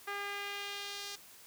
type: tone with band-pass filter sweep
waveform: sawtooth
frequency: 403.8 Hz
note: G#4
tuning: 49 cents flat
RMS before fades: -41 dBFS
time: 0.07-1.16 s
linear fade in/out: 10 ms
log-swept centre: 1600 to 5100 Hz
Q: 1.4
effects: white hiss -56 dBFS RMS until 1.46 s + high-pass 60 Hz 12 dB/octave